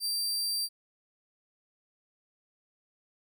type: tone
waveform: sawtooth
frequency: 4699 Hz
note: D8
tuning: in tune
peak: -26 dBFS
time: 0-0.69 s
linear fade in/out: 50 ms
effects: none